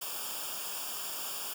white noise with comb filter, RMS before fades -38 dBFS, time 0.01-1.54 s, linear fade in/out 10 ms, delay 0.49 ms, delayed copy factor -0.85, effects none

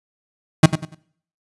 35% pulse tone with echo, 157.5 Hz, D#3, 21 cents sharp, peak -3 dBFS, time 0.63-0.66 s, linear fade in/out 5 ms, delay 96 ms, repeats 3, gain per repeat -11 dB, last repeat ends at 0.948 s, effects noise-tail reverb RT60 0.6 s tail -21 dB re dry + resampled to 24000 Hz

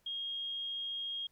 sine tone, 3253 Hz, G#7, 37 cents flat, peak -36 dBFS, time 0.06-1.27 s, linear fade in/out 5 ms, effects pink hiss -73 dBFS RMS until 1.31 s

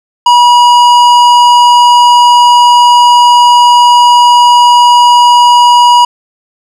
sine tone with tanh clipping, 967 Hz, B5, 37 cents flat, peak -3 dBFS, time 0.26-6.05 s, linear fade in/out 5 ms, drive 14 dB, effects none

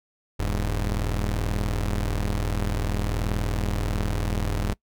sawtooth tone pair together, 40.5 / 102.7 Hz, E1 / G#2, -30 / -19 cents, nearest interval octave + major third, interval 1611 cents, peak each -21 / -25 dBFS, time 0.39-4.74 s, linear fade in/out 10 ms, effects noise-tail reverb RT60 0.1 s tail -23 dB re dry

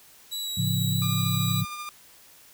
sawtooth tone with vibrato, 3900 Hz, B7, 23 cents flat, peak -27 dBFS, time 0.31-1.62 s, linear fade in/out 20 ms, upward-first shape sine, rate 3.3 Hz, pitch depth 12 cents each way
sine chord, A augmented, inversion none, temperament equal, 110 / 138.59 / 174.61 Hz, A2 / C#3 / E#3, 0 / 0 / 0 cents, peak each -27 / -28 / -28 dBFS, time 0.57-1.65 s, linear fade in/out 10 ms
white high-pass noise, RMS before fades -38 dBFS, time 0.62-1.66 s, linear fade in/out 50 ms, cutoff 12000 Hz, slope 96 dB/octave
sawtooth tone with tremolo, 1203 Hz, D6, 41 cents sharp, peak -29 dBFS, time 1.02-1.89 s, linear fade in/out 0 ms, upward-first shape sine, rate 13 Hz, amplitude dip 35%
effects white hiss -53 dBFS RMS until 2.53 s

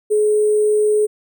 sine tone with sample-and-hold, 423.3 Hz, G#4, 33 cents sharp, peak -12 dBFS, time 0.1-1.07 s, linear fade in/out 20 ms, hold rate 8820 Hz, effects none

